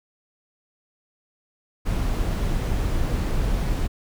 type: noise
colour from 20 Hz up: brown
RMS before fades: -23 dBFS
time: 1.85-3.88 s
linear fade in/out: 20 ms
effects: none